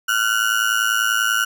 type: ring-modulated tone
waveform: 35% pulse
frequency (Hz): 1444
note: F#6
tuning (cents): -43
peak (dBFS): -12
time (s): 0.08-1.45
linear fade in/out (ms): 10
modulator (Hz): 55.1
effects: none